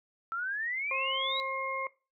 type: exponential sweep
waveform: sine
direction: up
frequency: 1319 to 3951 Hz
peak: -31 dBFS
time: 0.32-1.4 s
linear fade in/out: 0 ms
type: harmonic tone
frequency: 534 Hz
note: C5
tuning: 35 cents sharp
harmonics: 1 / 2 / 4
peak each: -38 / -34 / -35 dBFS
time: 0.91-1.87 s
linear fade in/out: 2 ms
effects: noise-tail reverb RT60 0.3 s tail -20 dB re dry